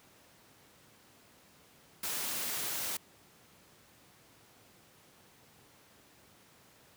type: noise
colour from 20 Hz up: white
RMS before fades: -36 dBFS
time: 2.03-2.97 s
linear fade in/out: 5 ms
effects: pink hiss -61 dBFS RMS until 6.96 s + high-pass 100 Hz 12 dB/octave